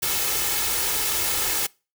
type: noise with comb filter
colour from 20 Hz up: white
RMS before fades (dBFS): -24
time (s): 0.02-1.67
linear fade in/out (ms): 10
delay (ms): 2.3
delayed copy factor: +0.55
effects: noise-tail reverb RT60 0.3 s tail -24 dB re dry